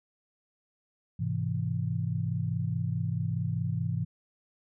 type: chord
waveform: sine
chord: Ab augmented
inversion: none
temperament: equal with one note detuned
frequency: 103.83 / 128.57 / 164.81 Hz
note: Ab2 / C3 / E3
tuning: 0 / -30 / 0 cents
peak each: -32 dBFS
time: 1.19-4.05 s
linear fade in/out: 10 ms
effects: none